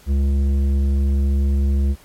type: tone with tanh clipping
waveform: sine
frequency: 69.2 Hz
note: C#2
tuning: 2 cents flat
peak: -16 dBFS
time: 0.06-1.96 s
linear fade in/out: 50 ms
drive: 10 dB
effects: pink hiss -49 dBFS RMS until 2.04 s + MP3 64 kbps